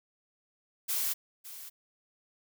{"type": "noise with echo", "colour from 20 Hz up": "blue", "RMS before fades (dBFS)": -31, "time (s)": [0.88, 1.14], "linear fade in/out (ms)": 20, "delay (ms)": 560, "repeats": 1, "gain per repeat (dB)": -14, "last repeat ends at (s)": 1.7, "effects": []}